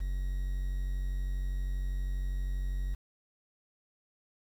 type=tone with quantisation; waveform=triangle; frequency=46.25 Hz; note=F#1; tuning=in tune; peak=-28 dBFS; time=0-2.95 s; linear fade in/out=10 ms; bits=9; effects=none